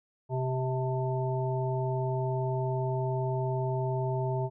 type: harmonic tone with a mistuned harmonic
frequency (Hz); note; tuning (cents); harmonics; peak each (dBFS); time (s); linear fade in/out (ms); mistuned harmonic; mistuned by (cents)
130; C3; -11; 1 / 3 / 5 / 7; -29 / -34 / -36 / -37; 0.29-4.5; 50; 7; -36
effects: none